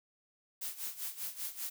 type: noise with tremolo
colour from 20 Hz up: blue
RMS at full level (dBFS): -38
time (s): 0.61-1.7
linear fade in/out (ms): 10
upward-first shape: sine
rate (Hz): 5.1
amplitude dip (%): 80
effects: none